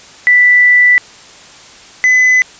sine / triangle tone pair in turn, 1975.5 / 2011 Hz, B6 / B6, 0 / +31 cents, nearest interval unison, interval 31 cents, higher second, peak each -4 / -4 dBFS, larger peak neither, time 0.27-0.98 / 2.04-2.42 s, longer first, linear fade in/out 0 ms, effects white hiss -37 dBFS RMS until 2.59 s + resampled to 16000 Hz

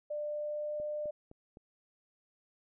sine tone with pitch glide, 595 to 599.5 Hz, D5 to D5, +22 to +36 cents, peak -34 dBFS, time 0.1-1.11 s, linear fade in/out 10 ms, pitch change +14 cents, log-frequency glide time 0.21-0.86 s
click train, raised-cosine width 2 ms, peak -38 dBFS, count 4, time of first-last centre 0.8-1.571 s, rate 3.89 Hz
effects none

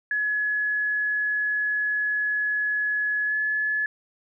sine tone with pitch glide, 1695 to 1712.7 Hz, G#6 to A6, +35 to -47 cents, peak -22 dBFS, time 0.11-3.86 s, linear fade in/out 2 ms, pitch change +18 cents, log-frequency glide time 3.26-3.35 s, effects none

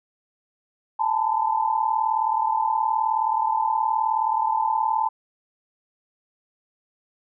sine tone cluster, 854 / 893 / 1011 Hz, G#5 / A5 / B5, +48 / +25 / +40 cents, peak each -25 / -22 / -27 dBFS, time 0.99-5.09 s, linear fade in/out 10 ms, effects none

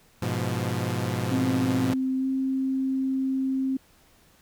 sawtooth chord, F diminished, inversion first, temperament equal, 103.83 / 123.47 / 174.61 Hz, Ab2 / Cb3 / F3, 0 / 0 / 0 cents, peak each -26 / -25 / -28 dBFS, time 0.22-1.94 s, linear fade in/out 5 ms
sine tone with pitch glide, 261.6 to 265.1 Hz, C4 to C4, 0 to +23 cents, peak -23 dBFS, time 1.31-3.77 s, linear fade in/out 5 ms, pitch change +23 cents, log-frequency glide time 2.18-2.26 s
effects pink hiss -59 dBFS RMS until 4.41 s

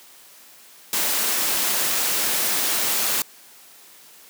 white noise, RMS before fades -22 dBFS, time 0.93-3.22 s, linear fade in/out 2 ms, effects white hiss -48 dBFS RMS until 4.29 s + high-pass 200 Hz 12 dB/octave

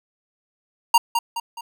square tone with echo, 933 Hz, A#5, 1 cent sharp, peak -11 dBFS, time 0.94-0.98 s, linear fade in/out 5 ms, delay 210 ms, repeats 3, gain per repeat -7 dB, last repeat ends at 1.61 s, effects none

